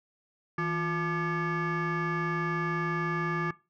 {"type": "tone with frequency modulation", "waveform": "sine", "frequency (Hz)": 676, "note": "E5", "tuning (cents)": 43, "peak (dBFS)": -25, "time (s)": [0.58, 3.51], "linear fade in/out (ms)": 5, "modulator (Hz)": 514, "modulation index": 2.3, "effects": ["noise-tail reverb RT60 0.3 s tail -22 dB re dry", "tanh soft clip ceiling -25 dBFS"]}